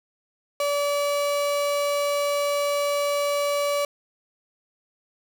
35% pulse tone, 575 Hz, D5, 37 cents flat, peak -20 dBFS, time 0.6-3.85 s, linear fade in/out 2 ms, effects none

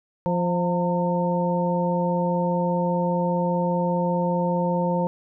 harmonic tone with a mistuned harmonic, 175 Hz, F3, 4 cents sharp, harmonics 1 / 2 / 3 / 4 / 5, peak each -23 / -32 / -25 / -38 / -27 dBFS, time 0.26-5.07 s, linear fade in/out 0 ms, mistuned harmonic 5, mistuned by +60 cents, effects none

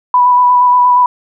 sine tone with vibrato, 987.8 Hz, B5, in tune, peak -5 dBFS, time 0.14-1.06 s, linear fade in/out 2 ms, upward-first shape square, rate 8.5 Hz, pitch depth 13 cents each way, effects none

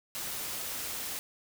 white noise, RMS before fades -37 dBFS, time 0.15-1.19 s, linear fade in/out 0 ms, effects none

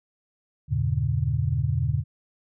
sine chord, E diminished seventh, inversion none, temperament just, 82.41 / 98.89 / 118.67 / 142.4 Hz, E2 / G2 / Bb2 / Db3, 0 / +16 / +31 / +47 cents, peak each -28 / -29 / -26 / -26 dBFS, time 0.68-2.04 s, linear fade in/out 50 ms, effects none

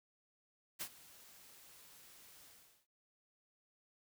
white noise with ADSR envelope, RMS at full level -41 dBFS, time 0.79-2.87 s, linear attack 24 ms, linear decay 69 ms, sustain -19 dB, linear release 410 ms, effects none

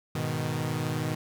sawtooth chord, G# minor, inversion none, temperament equal, 103.83 / 123.47 / 155.56 Hz, G#2 / B2 / D#3, 0 / 0 / 0 cents, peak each -32 / -28 / -27 dBFS, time 0.15-1.15 s, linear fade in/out 5 ms, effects none

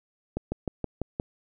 slowing click train, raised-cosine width 2 ms, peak -15 dBFS, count 6, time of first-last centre 0.37-1.199 s, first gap 150 ms, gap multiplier 1.05, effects none

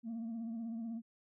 sine tone with vibrato, 228.4 Hz, A#3, 35 cents flat, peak -36 dBFS, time 0.03-1.02 s, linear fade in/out 50 ms, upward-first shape triangle, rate 16 Hz, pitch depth 61 cents each way, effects tanh soft clip ceiling -37 dBFS

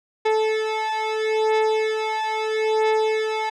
30% pulse beating tone pair, 435.9 / 436.66 Hz, A4 / A4, -16 / -13 cents, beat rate 0.76 Hz, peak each -20 dBFS, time 0.25-3.5 s, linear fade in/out 10 ms, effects low-pass 4000 Hz 12 dB/octave

